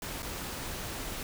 pink noise with dropouts, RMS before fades -38 dBFS, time 0.02-1.23 s, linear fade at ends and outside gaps 2 ms, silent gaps 0.223-0.228 s, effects none

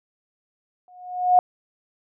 sine tone with exponential growth, 725 Hz, F#5, 35 cents flat, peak -9 dBFS, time 0.88-1.39 s, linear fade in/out 1 ms, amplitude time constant 110 ms, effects none

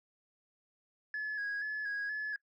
sine tone with vibrato, 1683 Hz, G#6, 23 cents sharp, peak -32 dBFS, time 1.14-2.36 s, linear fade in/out 2 ms, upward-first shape square, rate 2.1 Hz, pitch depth 32 cents each way, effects noise-tail reverb RT60 0.1 s tail -22 dB re dry + tanh soft clip ceiling -32 dBFS

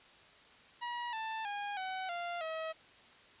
sawtooth tone with pitch steps, 960 / 885.4 / 816.6 / 753.2 / 694.7 / 640.7 Hz, B5 / A5 / G#5 / F#5 / F5 / E5, -49 / +11 / -29 / +31 / -9 / -49 cents, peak -33 dBFS, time 0.81-2.73 s, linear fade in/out 20 ms, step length 320 ms, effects white hiss -59 dBFS RMS until 3.4 s + resampled to 8000 Hz

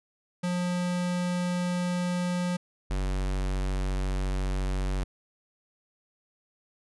square tone pair in turn, 178.1 / 47.17 Hz, F3 / F#1, +34 / +34 cents, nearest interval octave + major seventh, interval 2300 cents, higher first, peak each -27 dBFS, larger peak neither, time 0.43-2.57 / 2.9-5.04 s, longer neither, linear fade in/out 10 ms, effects resampled to 24000 Hz

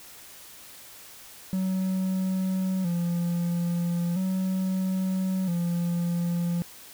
triangle tone with vibrato, 180 Hz, F#3, 47 cents flat, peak -22 dBFS, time 1.53-6.62 s, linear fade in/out 0 ms, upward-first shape square, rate 0.38 Hz, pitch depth 74 cents each way, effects white hiss -47 dBFS RMS until 6.93 s

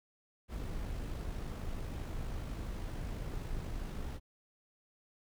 brown noise with amplitude modulation, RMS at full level -38 dBFS, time 0.48-4.2 s, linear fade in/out 50 ms, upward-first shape sine, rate 52.2 Hz, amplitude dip 30%, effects none

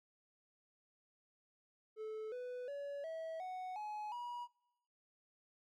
triangle tone with pitch steps, 435 / 496.8 / 567.4 / 648 / 740.1 / 845.2 / 965.3 Hz, A4 / B4 / C#5 / E5 / F#5 / G#5 / B5, -20 / +10 / +40 / -30 / 0 / +30 / -40 cents, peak -40 dBFS, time 1.96-4.48 s, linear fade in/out 50 ms, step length 360 ms, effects noise-tail reverb RT60 0.9 s tail -24 dB re dry

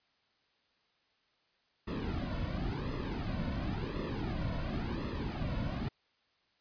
brown noise with flanger, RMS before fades -36 dBFS, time 1.87-5.89 s, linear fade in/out 10 ms, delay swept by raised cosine 1.3 to 2.5 ms, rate 0.94 Hz, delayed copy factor -0.75, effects white hiss -73 dBFS RMS until 6.6 s + resampled to 11025 Hz

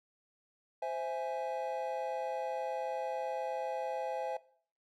triangle chord, C augmented, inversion none, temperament equal with one note detuned, 520.8 / 659.3 / 830.6 Hz, C5 / E5 / G#5, -8 / 0 / 0 cents, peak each -37 / -36 / -36 dBFS, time 0.82-4.37 s, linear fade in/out 5 ms, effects noise-tail reverb RT60 0.5 s tail -19 dB re dry

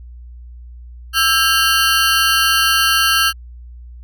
20% pulse ring-modulated tone, 1463 Hz, F#6, 20 cents flat, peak -4 dBFS, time 1.13-3.33 s, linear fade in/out 50 ms, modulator 138 Hz, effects added 60 Hz sine -33 dBFS peak until 4.03 s

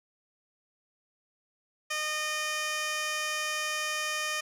15% pulse tone with band-pass filter, 612 Hz, D#5, 29 cents flat, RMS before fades -32 dBFS, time 1.9-4.41 s, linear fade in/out 10 ms, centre 4600 Hz, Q 0.59, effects none

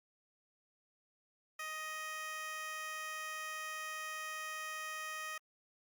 15% pulse tone with high-pass filter, 625 Hz, D#5, 8 cents sharp, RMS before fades -43 dBFS, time 1.59-5.38 s, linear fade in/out 5 ms, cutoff 1300 Hz, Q 1.1, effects Opus 48 kbps

